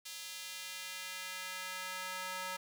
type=tone with high-pass filter sweep; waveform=square; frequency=185 Hz; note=F#3; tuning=in tune; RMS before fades=-43 dBFS; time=0.05-2.57 s; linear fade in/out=10 ms; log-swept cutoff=3600 to 1000 Hz; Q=0.97; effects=none